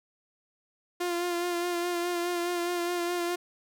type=tone with vibrato; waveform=sawtooth; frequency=349.2 Hz; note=F4; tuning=in tune; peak=-24 dBFS; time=1-3.36 s; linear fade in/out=10 ms; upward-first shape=sine; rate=4.8 Hz; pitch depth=27 cents each way; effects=none